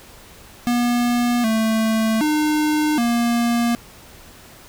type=tone with pitch steps; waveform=square; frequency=241.2 / 221.5 / 303.6 / 236 Hz; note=B3 / A3 / D#4 / A#3; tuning=-41 / +12 / -42 / +22 cents; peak=-17 dBFS; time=0.67-3.75 s; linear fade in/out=0 ms; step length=770 ms; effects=pink hiss -44 dBFS RMS until 4.68 s